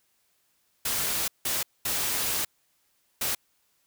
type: noise bursts at uneven times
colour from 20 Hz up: white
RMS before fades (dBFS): -28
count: 4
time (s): 0.85-1.28 / 1.45-1.63 / 1.85-2.45 / 3.21-3.35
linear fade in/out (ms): 5
effects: white hiss -70 dBFS RMS until 3.86 s